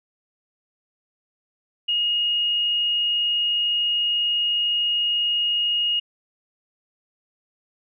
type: tone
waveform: sine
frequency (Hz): 2867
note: F7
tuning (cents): +45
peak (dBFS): -19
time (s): 1.88-6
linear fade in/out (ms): 10
effects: none